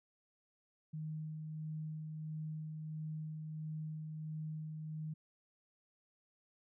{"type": "tone with tremolo", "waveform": "sine", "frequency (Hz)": 155.56, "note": "D#3", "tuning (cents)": 0, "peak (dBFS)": -39, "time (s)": [0.93, 5.14], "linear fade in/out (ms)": 10, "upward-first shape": "sine", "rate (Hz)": 1.5, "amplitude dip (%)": 30, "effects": []}